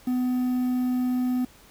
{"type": "tone with quantisation", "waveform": "triangle", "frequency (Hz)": 250.9, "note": "B3", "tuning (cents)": 28, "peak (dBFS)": -20, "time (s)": [0.07, 1.45], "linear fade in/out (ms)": 5, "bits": 8, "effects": ["pink hiss -53 dBFS RMS until 1.7 s"]}